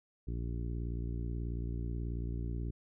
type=harmonic tone; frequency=58.4 Hz; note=A#1; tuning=4 cents sharp; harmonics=1 / 2 / 3 / 4 / 5 / 6 / 7; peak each=-36 / -40 / -46 / -50 / -48 / -51 / -54 dBFS; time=0.27-2.71 s; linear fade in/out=10 ms; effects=none